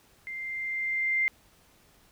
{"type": "tone with level ramp", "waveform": "sine", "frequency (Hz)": 2093, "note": "C7", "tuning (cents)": 0, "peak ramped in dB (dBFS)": [-35, -22], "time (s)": [0.27, 1.28], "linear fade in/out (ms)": 0, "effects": ["pink hiss -61 dBFS RMS until 2.11 s"]}